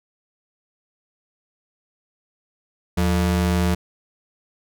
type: ring-modulated tone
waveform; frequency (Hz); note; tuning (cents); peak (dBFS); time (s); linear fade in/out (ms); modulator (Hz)
square; 130.81; C3; 0; -15; 2.97-3.75; 10; 50.6
effects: none